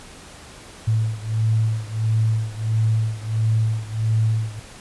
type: beating tone pair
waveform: sine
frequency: 110 / 111.5 Hz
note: A2 / A2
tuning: 0 / +23 cents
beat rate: 1.5 Hz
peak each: -20 / -22 dBFS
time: 0.87-4.6 s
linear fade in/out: 10 ms
effects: pink hiss -42 dBFS RMS until 4.8 s + resampled to 24000 Hz